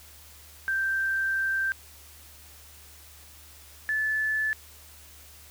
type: tone pair in turn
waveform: sine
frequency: 1568 / 1737.8 Hz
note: G6 / A6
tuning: 0 / -22 cents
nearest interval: major second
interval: 178 cents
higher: second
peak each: -24 dBFS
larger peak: neither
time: 0.68-1.72 / 3.89-4.53 s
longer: first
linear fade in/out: 0 ms
effects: added 74 Hz sine -53 dBFS peak until 5.5 s + white hiss -51 dBFS RMS until 5.5 s